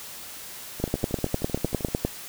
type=two click trains; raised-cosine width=2 ms; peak=-9 / -21 dBFS; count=13 / 15; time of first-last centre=0.84-2.05 / 0.8-1.885 s; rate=9.92 / 12.9 Hz; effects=white hiss -40 dBFS RMS until 2.28 s